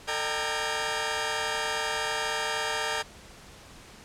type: tone cluster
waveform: 15% pulse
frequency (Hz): 447.3 / 606 / 783 / 931 / 1636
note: A4 / D#5 / G5 / A#5 / G#6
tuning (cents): +28 / -46 / -2 / -2 / -26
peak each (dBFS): -28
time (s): 0.07-3.03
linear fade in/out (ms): 20
effects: pink hiss -49 dBFS RMS until 4.04 s + low-pass 9000 Hz 12 dB/octave